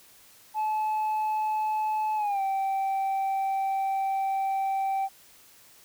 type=tone with pitch glide; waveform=sine; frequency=862 to 776.9 Hz; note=A5 to G5; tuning=-36 to -16 cents; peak=-22 dBFS; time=0.54-5.09 s; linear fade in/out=50 ms; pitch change=-180 cents; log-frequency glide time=2.16-2.41 s; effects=tanh soft clip ceiling -24 dBFS + white hiss -55 dBFS RMS until 5.84 s